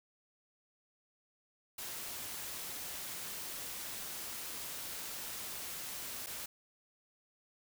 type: noise with dropouts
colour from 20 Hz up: white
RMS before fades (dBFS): -43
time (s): 1.78-6.46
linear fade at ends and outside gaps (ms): 5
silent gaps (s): 6.263-6.268
effects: none